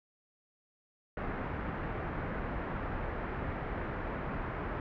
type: low-pass noise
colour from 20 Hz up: pink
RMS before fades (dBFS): -37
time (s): 1.17-4.8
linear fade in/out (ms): 2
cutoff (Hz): 1900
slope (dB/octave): 24
effects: none

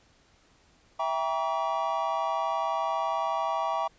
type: chord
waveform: triangle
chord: E diminished seventh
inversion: none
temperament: just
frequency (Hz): 659.3 / 791.1 / 949.3 / 1139.2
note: E5 / G5 / Bb5 / Db6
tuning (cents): 0 / +16 / +31 / +47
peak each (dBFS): -30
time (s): 0.99-3.88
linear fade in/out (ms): 10
effects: pink hiss -62 dBFS RMS until 3.98 s + resampled to 16000 Hz

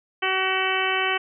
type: harmonic tone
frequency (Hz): 378.4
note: F#4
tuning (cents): +39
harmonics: 1 / 2 / 3 / 4 / 5 / 6 / 7 / 8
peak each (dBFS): -29 / -29 / -29 / -29 / -29 / -29 / -29 / -29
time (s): 0.22-1.18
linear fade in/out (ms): 10
effects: none

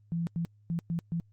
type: tone bursts at uneven times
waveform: sine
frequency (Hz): 168.4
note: E3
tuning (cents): +37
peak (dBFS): -28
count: 5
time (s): 0.12-0.27 / 0.36-0.45 / 0.7-0.79 / 0.9-0.99 / 1.12-1.2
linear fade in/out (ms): 0
effects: added 104 Hz sine -58 dBFS peak until 1.32 s + Opus 32 kbps

